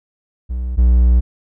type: tone pair in turn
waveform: triangle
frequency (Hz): 61.74 / 60.57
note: B1 / B1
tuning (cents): 0 / -33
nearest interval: unison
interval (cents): 33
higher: first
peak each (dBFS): -17 / -6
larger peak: second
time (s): 0.49-0.77 / 0.77-1.21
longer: second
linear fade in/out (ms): 20
effects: none